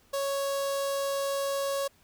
sawtooth tone with notch filter, 554 Hz, C#5, 1 cent flat, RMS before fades -30 dBFS, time 0.13-1.88 s, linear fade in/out 10 ms, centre 2100 Hz, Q 1.1, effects pink hiss -63 dBFS RMS until 2.03 s

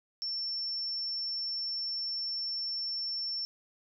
sine tone, 5410 Hz, E8, 44 cents sharp, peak -32 dBFS, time 0.22-3.45 s, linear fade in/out 0 ms, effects none

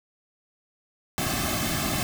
pink noise with comb filter, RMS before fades -27 dBFS, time 1.18-2.03 s, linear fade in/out 0 ms, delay 2.1 ms, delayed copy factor -0.9, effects none

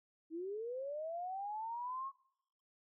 sine linear sweep, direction up, 311.1 to 1101 Hz, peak -39 dBFS, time 0.3-2.12 s, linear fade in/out 50 ms, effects noise-tail reverb RT60 0.8 s tail -24 dB re dry

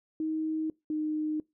sine tone pair in turn, 314.9 / 307.4 Hz, D#4 / D#4, +21 / -21 cents, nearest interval unison, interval 42 cents, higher first, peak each -28 dBFS, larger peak neither, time 0.2-0.7 / 0.9-1.4 s, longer neither, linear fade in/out 2 ms, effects noise-tail reverb RT60 0.2 s tail -23 dB re dry

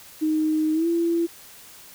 sine tone with pitch glide, 311.1 to 337.3 Hz, D#4 to E4, 0 to +40 cents, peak -19 dBFS, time 0.21-1.27 s, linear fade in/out 20 ms, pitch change +140 cents, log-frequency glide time 0.73-0.87 s, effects white hiss -46 dBFS RMS until 1.94 s

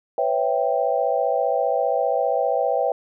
sine chord, C# half-diminished seventh, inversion third, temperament equal with one note detuned, 499.3 / 554.4 / 659.3 / 784 Hz, B4 / C#5 / E5 / G5, +19 / 0 / 0 / 0 cents, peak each -24 dBFS, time 0.18-2.92 s, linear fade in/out 2 ms, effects none

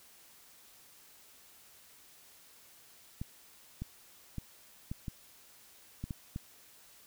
clicks, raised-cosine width 5 ms, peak -25 dBFS, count 8, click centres 3.215 / 3.82 / 4.383 / 4.915 / 5.082 / 6.04 / 6.108 / 6.361 s, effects white hiss -59 dBFS RMS until 7.06 s

